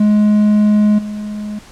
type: tone with level steps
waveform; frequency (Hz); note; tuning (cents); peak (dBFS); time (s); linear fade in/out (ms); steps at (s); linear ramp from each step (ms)
triangle; 210; G#3; +19; -6 / -19; 0-1.59; 5; 0.98; 10
effects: pink hiss -41 dBFS RMS until 1.71 s + low-pass 9000 Hz 12 dB/octave